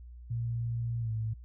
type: tone with pitch glide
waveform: sine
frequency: 117.2 to 110.81 Hz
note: A#2 to A2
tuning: +10 to +13 cents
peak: -30 dBFS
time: 0.3-1.34 s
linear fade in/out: 10 ms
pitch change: -97 cents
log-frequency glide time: 1-1.11 s
effects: added 60 Hz sine -45 dBFS peak until 1.44 s